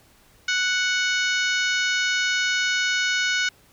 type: harmonic tone with a mistuned harmonic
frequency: 740 Hz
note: F#5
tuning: in tune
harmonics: 2 / 3 / 4 / 5 / 6 / 7 / 8 / 9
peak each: -23 / -27 / -29 / -31 / -33 / -34 / -35 / -36 dBFS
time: 0.48-3.49 s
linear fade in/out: 5 ms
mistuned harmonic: 6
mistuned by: -41 cents
effects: pink hiss -56 dBFS RMS until 3.72 s